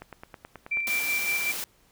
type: click train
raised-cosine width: 0.5 ms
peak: -25 dBFS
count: 9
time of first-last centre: 0.02-0.879 s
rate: 9.31 Hz
type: tone with tremolo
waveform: sine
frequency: 2349 Hz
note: D7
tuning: in tune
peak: -24 dBFS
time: 0.71-1.52 s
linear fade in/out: 10 ms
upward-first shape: square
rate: 5.3 Hz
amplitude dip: 35%
type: high-pass noise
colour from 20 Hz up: white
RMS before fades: -33 dBFS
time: 0.87-1.64 s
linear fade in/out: 0 ms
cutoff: 150 Hz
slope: 12 dB/octave
effects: pink hiss -62 dBFS RMS until 1.91 s